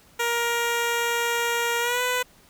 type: tone with pitch glide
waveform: 10% pulse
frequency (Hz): 470.5 to 498.5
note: A#4 to B4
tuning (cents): +16 to +16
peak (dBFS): -14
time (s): 0.19-2.23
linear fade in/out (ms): 10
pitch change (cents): +100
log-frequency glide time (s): 1.8-2.02
effects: pink hiss -55 dBFS RMS until 2.49 s